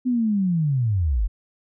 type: linear sweep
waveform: sine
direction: down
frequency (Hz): 256.7 to 41.2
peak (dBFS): -18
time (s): 0.05-1.28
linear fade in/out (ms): 20
effects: none